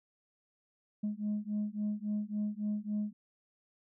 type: beating tone pair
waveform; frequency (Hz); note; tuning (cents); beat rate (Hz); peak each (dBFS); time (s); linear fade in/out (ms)
sine; 207.7 / 211.3; G#3 / G#3; 0 / +30; 3.6; -34 / -34; 1.03-3.13; 10
effects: tanh soft clip ceiling -28 dBFS